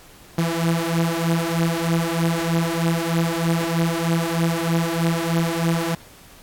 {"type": "beating tone pair", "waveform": "sawtooth", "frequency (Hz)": [165, 168.2], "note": ["E3", "E3"], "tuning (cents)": [2, 35], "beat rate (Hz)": 3.2, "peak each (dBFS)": -18, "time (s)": [0.38, 5.95], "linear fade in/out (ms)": 5, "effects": ["pink hiss -47 dBFS RMS until 6.42 s", "AAC 64 kbps"]}